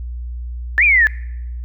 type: exponential two-way sweep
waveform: sine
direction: up then down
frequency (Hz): 1700 to 2489 to 1700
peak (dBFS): -9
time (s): 0.78-1.07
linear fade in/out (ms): 0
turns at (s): 0.84
effects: noise-tail reverb RT60 0.9 s tail -24 dB re dry + added 60 Hz sine -24 dBFS peak until 1.64 s